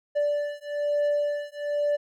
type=beating tone pair; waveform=triangle; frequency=584 / 585.1 Hz; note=D5 / D5; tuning=-10 / -7 cents; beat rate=1.1 Hz; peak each=-25 dBFS; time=0.15-1.97 s; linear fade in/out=20 ms; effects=none